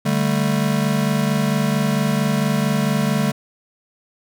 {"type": "chord", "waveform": "square", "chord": "D suspended fourth", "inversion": "none", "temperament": "just", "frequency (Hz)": [146.83, 195.78, 220.2], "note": ["D3", "G3", "A3"], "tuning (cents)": [0, -2, 2], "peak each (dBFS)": -22, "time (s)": [0.05, 3.32], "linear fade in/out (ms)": 10, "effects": []}